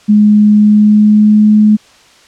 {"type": "tone with pitch glide", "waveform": "sine", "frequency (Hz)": [209.7, 212.3], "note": ["G#3", "G#3"], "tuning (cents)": [17, 38], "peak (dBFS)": -3, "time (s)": [0.08, 1.77], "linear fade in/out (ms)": 20, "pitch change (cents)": 21, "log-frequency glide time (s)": [0.56, 1.54], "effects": ["white hiss -43 dBFS RMS until 2.27 s", "low-pass 6000 Hz 12 dB/octave"]}